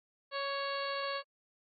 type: harmonic tone with a mistuned harmonic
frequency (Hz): 554.4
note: C#5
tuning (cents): 0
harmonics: 1 / 2 / 3 / 4 / 5 / 6 / 7 / 8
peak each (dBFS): -38 / -38 / -42 / -47 / -46 / -49 / -48 / -44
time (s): 0.31-1.23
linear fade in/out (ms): 50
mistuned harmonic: 2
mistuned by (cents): +17
effects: AAC 32 kbps